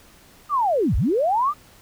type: linear two-way sweep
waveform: sine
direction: down then up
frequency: 1247 to 38.03 to 1247 Hz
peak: -17 dBFS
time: 0.49-1.54 s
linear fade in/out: 50 ms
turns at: 0.96 s
effects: pink hiss -51 dBFS RMS until 1.81 s